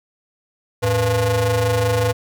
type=ring-modulated tone; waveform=40% pulse; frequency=192.9 Hz; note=G3; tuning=28 cents flat; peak=-12 dBFS; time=0.82-2.13 s; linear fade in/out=20 ms; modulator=302 Hz; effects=none